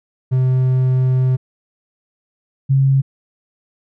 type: tone pair in turn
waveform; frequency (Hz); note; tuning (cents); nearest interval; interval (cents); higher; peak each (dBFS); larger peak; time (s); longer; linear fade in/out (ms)
triangle / sine; 128.9 / 135.55; C3 / C#3; -26 / -38; minor second; 88; second; -10; neither; 0.31-1.37 / 2.69-3.02; first; 20
effects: none